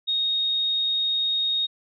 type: tone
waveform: sine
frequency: 3729 Hz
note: A#7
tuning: in tune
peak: -21 dBFS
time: 0.07-1.67 s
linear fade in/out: 20 ms
effects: none